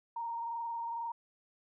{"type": "tone with frequency modulation", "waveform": "sine", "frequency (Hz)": 930, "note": "A#5", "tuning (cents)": -4, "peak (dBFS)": -35, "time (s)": [0.16, 1.12], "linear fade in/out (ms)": 5, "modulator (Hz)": 22.1, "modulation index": 0.68, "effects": []}